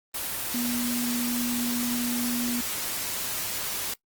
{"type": "tone in noise", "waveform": "sine", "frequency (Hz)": 241.7, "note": "B3", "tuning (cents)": -37, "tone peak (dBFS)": -27, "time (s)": [0.54, 2.61], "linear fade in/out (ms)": 5, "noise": "white", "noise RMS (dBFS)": -31, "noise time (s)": [0.14, 3.94], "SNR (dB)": 1, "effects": ["noise-tail reverb RT60 0.1 s tail -21 dB re dry", "Opus 24 kbps"]}